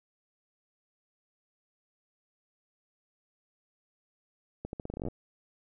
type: accelerating click train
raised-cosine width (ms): 2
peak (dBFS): -23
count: 14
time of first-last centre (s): 4.65-5.084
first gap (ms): 81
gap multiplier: 0.83
effects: none